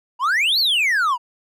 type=exponential two-way sweep; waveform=triangle; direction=up then down; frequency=922 to 4615 to 922 Hz; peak=-14 dBFS; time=0.19-1.18 s; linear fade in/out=50 ms; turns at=0.59 s; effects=none